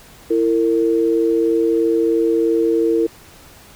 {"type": "tone pair together", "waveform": "sine", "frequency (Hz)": [333.2, 456.2], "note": ["E4", "A#4"], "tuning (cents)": [19, -37], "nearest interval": "perfect fourth", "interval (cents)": 544, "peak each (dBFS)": -16, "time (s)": [0.3, 3.07], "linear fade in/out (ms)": 10, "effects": ["pink hiss -44 dBFS RMS until 3.75 s"]}